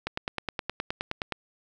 click train, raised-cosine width 0.3 ms, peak -13 dBFS, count 13, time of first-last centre 0.07-1.323 s, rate 9.58 Hz, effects none

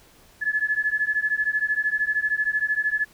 sine beating tone pair, 1710 / 1723 Hz, A6 / A6, -50 / -37 cents, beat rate 13 Hz, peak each -24 dBFS, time 0.41-3.05 s, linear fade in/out 20 ms, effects pink hiss -54 dBFS RMS until 3.13 s

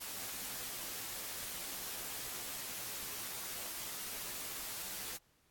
white noise with comb filter, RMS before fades -43 dBFS, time 0-5.18 s, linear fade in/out 20 ms, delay 13 ms, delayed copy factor -0.55, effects pink hiss -72 dBFS RMS until 5.5 s + AAC 64 kbps

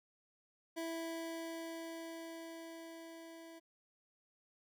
25% pulse tone with level ramp, 329.6 Hz, E4, in tune, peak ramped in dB -35 to -48 dBFS, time 0.76-3.6 s, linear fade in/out 20 ms, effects none

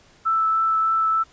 sine tone with vibrato, 1318.5 Hz, E6, in tune, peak -17 dBFS, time 0.25-1.24 s, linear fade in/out 20 ms, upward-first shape triangle, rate 3.3 Hz, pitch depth 10 cents each way, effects pink hiss -54 dBFS RMS until 1.32 s + resampled to 16000 Hz

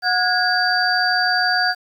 sine tone cluster, 730 / 1447 / 1648 / 4663 Hz, F#5 / F#6 / G#6 / D8, -24 / -39 / -14 / -13 cents, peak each -21 dBFS, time 0.02-1.75 s, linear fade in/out 50 ms, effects 8-bit

